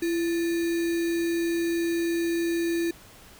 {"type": "tone with sample-and-hold", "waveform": "sine", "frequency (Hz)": 336.9, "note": "E4", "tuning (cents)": 38, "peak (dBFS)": -23, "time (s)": [0.02, 2.91], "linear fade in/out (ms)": 5, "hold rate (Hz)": 2100, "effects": ["pink hiss -50 dBFS RMS until 3.39 s"]}